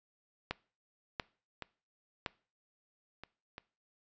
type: clicks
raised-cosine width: 0.3 ms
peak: -18 / -18 / -24 / -18 / -29 / -28 dBFS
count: 6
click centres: 0.51 / 1.198 / 1.623 / 2.262 / 3.236 / 3.581 s
effects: noise-tail reverb RT60 0.4 s tail -22 dB re dry + resampled to 16000 Hz